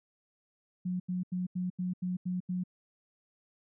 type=tone bursts; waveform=sine; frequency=181.3 Hz; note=F#3; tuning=35 cents flat; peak=-30 dBFS; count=8; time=0.85-2.638 s; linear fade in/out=10 ms; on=150 ms; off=84 ms; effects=none